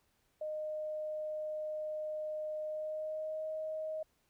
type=tone with pitch glide; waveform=sine; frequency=615 to 626.8 Hz; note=D#5 to D#5; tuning=-20 to +13 cents; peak=-36 dBFS; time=0.41-4.03 s; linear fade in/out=5 ms; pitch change=+33 cents; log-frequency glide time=2.63-3.46 s; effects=pink hiss -75 dBFS RMS until 4.29 s